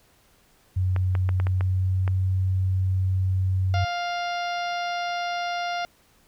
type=tone with pitch glide; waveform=sine; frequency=92.5 to 93.85 Hz; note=F#2 to F#2; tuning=0 to +25 cents; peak=-20 dBFS; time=0.76-3.85 s; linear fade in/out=10 ms; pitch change=+25 cents; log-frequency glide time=1.35-2.14 s
type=clicks; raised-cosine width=0.5 ms; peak=-17 dBFS; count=7; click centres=0.963 / 1.152 / 1.291 / 1.4 / 1.469 / 1.609 / 2.078 s
type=harmonic tone; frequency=700 Hz; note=F5; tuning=4 cents sharp; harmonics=1 / 2 / 3 / 4 / 5 / 6 / 7 / 8; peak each=-27 / -33 / -37 / -39 / -41 / -43 / -44 / -45 dBFS; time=3.74-5.85 s; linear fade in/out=0 ms
effects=pink hiss -60 dBFS RMS until 6.27 s